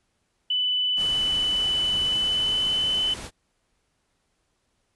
sine tone with pitch glide, 2992 to 3022 Hz, F#7 to F#7, +19 to +36 cents, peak -21 dBFS, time 0.5-3.14 s, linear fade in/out 5 ms, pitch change +17 cents, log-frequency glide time 2.02-2.72 s
pink noise, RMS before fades -37 dBFS, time 0.96-3.31 s, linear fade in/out 50 ms
effects pink hiss -72 dBFS RMS until 4.95 s + resampled to 24000 Hz

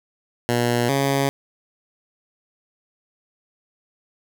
10% pulse tone pair in turn, 120 / 138.16 Hz, B2 / C#3, -49 / -5 cents, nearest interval major second, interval 244 cents, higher second, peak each -10 / -10 dBFS, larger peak neither, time 0.49-0.89 / 0.89-1.29 s, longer neither, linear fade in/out 0 ms, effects none

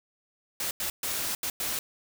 white noise bursts at uneven times, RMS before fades -31 dBFS, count 5, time 0.6-0.71 / 0.8-0.9 / 1.03-1.35 / 1.43-1.5 / 1.6-1.79 s, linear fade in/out 2 ms, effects none

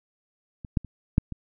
clicks, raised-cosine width 5 ms, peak -25 / -9 / -28 / -6 / -21 dBFS, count 5, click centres 0.648 / 0.772 / 0.847 / 1.181 / 1.323 s, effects none

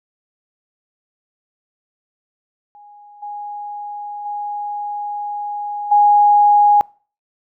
sine tone with level steps, 826 Hz, G#5, 10 cents flat, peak -40 / -26 / -22 / -8 dBFS, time 2.75-6.81 s, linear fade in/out 0 ms, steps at 3.22 / 4.25 / 5.91 s, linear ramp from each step 10 ms, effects noise-tail reverb RT60 0.4 s tail -25 dB re dry

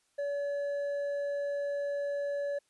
sine tone with hard clipping, 570 Hz, C#5, 48 cents sharp, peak -32 dBFS, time 0.18-2.59 s, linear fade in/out 10 ms, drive 4 dB, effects white hiss -73 dBFS RMS until 2.69 s + resampled to 24000 Hz

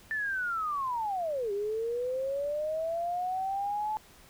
sine linear two-way sweep, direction down then up, 1783 to 395.9 to 868 Hz, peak -29 dBFS, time 0.11-3.97 s, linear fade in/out 0 ms, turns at 1.52 s, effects pink hiss -56 dBFS RMS until 4.29 s

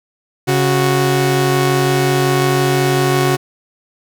sawtooth tone pair together, 138.14 / 368.8 Hz, C#3 / F#4, -6 / -6 cents, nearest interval octave + perfect fourth, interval 1700 cents, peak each -11 dBFS, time 0.47-3.37 s, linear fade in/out 20 ms, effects none

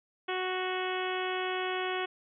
harmonic tone with a mistuned harmonic, 370 Hz, F#4, in tune, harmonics 1 / 2 / 3 / 4 / 5 / 6 / 7 / 8 / 9, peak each -34 / -37 / -39 / -40 / -41 / -42 / -42 / -43 / -44 dBFS, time 0.28-2.06 s, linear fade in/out 10 ms, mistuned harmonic 6, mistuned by -18 cents, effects none

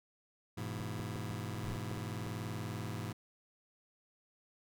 sawtooth chord, E major, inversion first, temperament just, 103.01 / 123.61 / 164.81 Hz, G#2 / B2 / E3, -14 / +2 / 0 cents, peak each -37 / -39 / -41 dBFS, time 0.57-3.13 s, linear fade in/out 10 ms
clicks, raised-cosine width 2 ms, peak -32 dBFS, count 8, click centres 0.801 / 0.997 / 1.159 / 1.311 / 1.546 / 1.914 / 1.975 / 2.266 s
brown noise, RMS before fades -44 dBFS, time 1.64-1.76 s, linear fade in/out 0 ms
effects none

